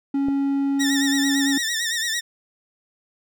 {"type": "tone", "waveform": "triangle", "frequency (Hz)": 277.2, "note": "C#4", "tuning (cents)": 0, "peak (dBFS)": -17, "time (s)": [0.14, 1.58], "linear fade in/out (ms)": 5}
{"type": "click", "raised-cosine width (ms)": 2, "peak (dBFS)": -19, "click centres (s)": 0.285}
{"type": "tone with vibrato", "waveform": "15% pulse", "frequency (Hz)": 1837, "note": "A#6", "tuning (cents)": -26, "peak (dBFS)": -16, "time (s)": [0.79, 2.21], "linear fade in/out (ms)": 20, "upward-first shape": "sine", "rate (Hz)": 8.9, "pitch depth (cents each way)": 80}
{"effects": []}